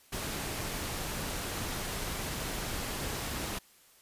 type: noise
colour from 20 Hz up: pink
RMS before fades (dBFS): -36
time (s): 0.12-3.59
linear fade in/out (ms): 10
effects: white hiss -61 dBFS RMS until 4.01 s + resampled to 32000 Hz